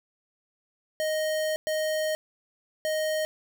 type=tone bursts at uneven times; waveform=square; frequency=622.3 Hz; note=D#5; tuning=in tune; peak=-26 dBFS; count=3; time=1-1.56 / 1.67-2.15 / 2.85-3.25 s; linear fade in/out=0 ms; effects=none